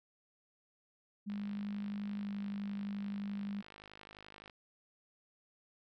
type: tone with pitch glide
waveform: sine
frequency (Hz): 204.2 to 201.9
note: G#3 to G#3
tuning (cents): -29 to -49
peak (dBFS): -37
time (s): 1.26-3.62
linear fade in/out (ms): 20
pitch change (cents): -20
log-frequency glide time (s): 2.22-2.28
type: click train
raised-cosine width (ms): 0.3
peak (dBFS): -36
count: 166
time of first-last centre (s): 1.3-4.498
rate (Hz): 51.6
effects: none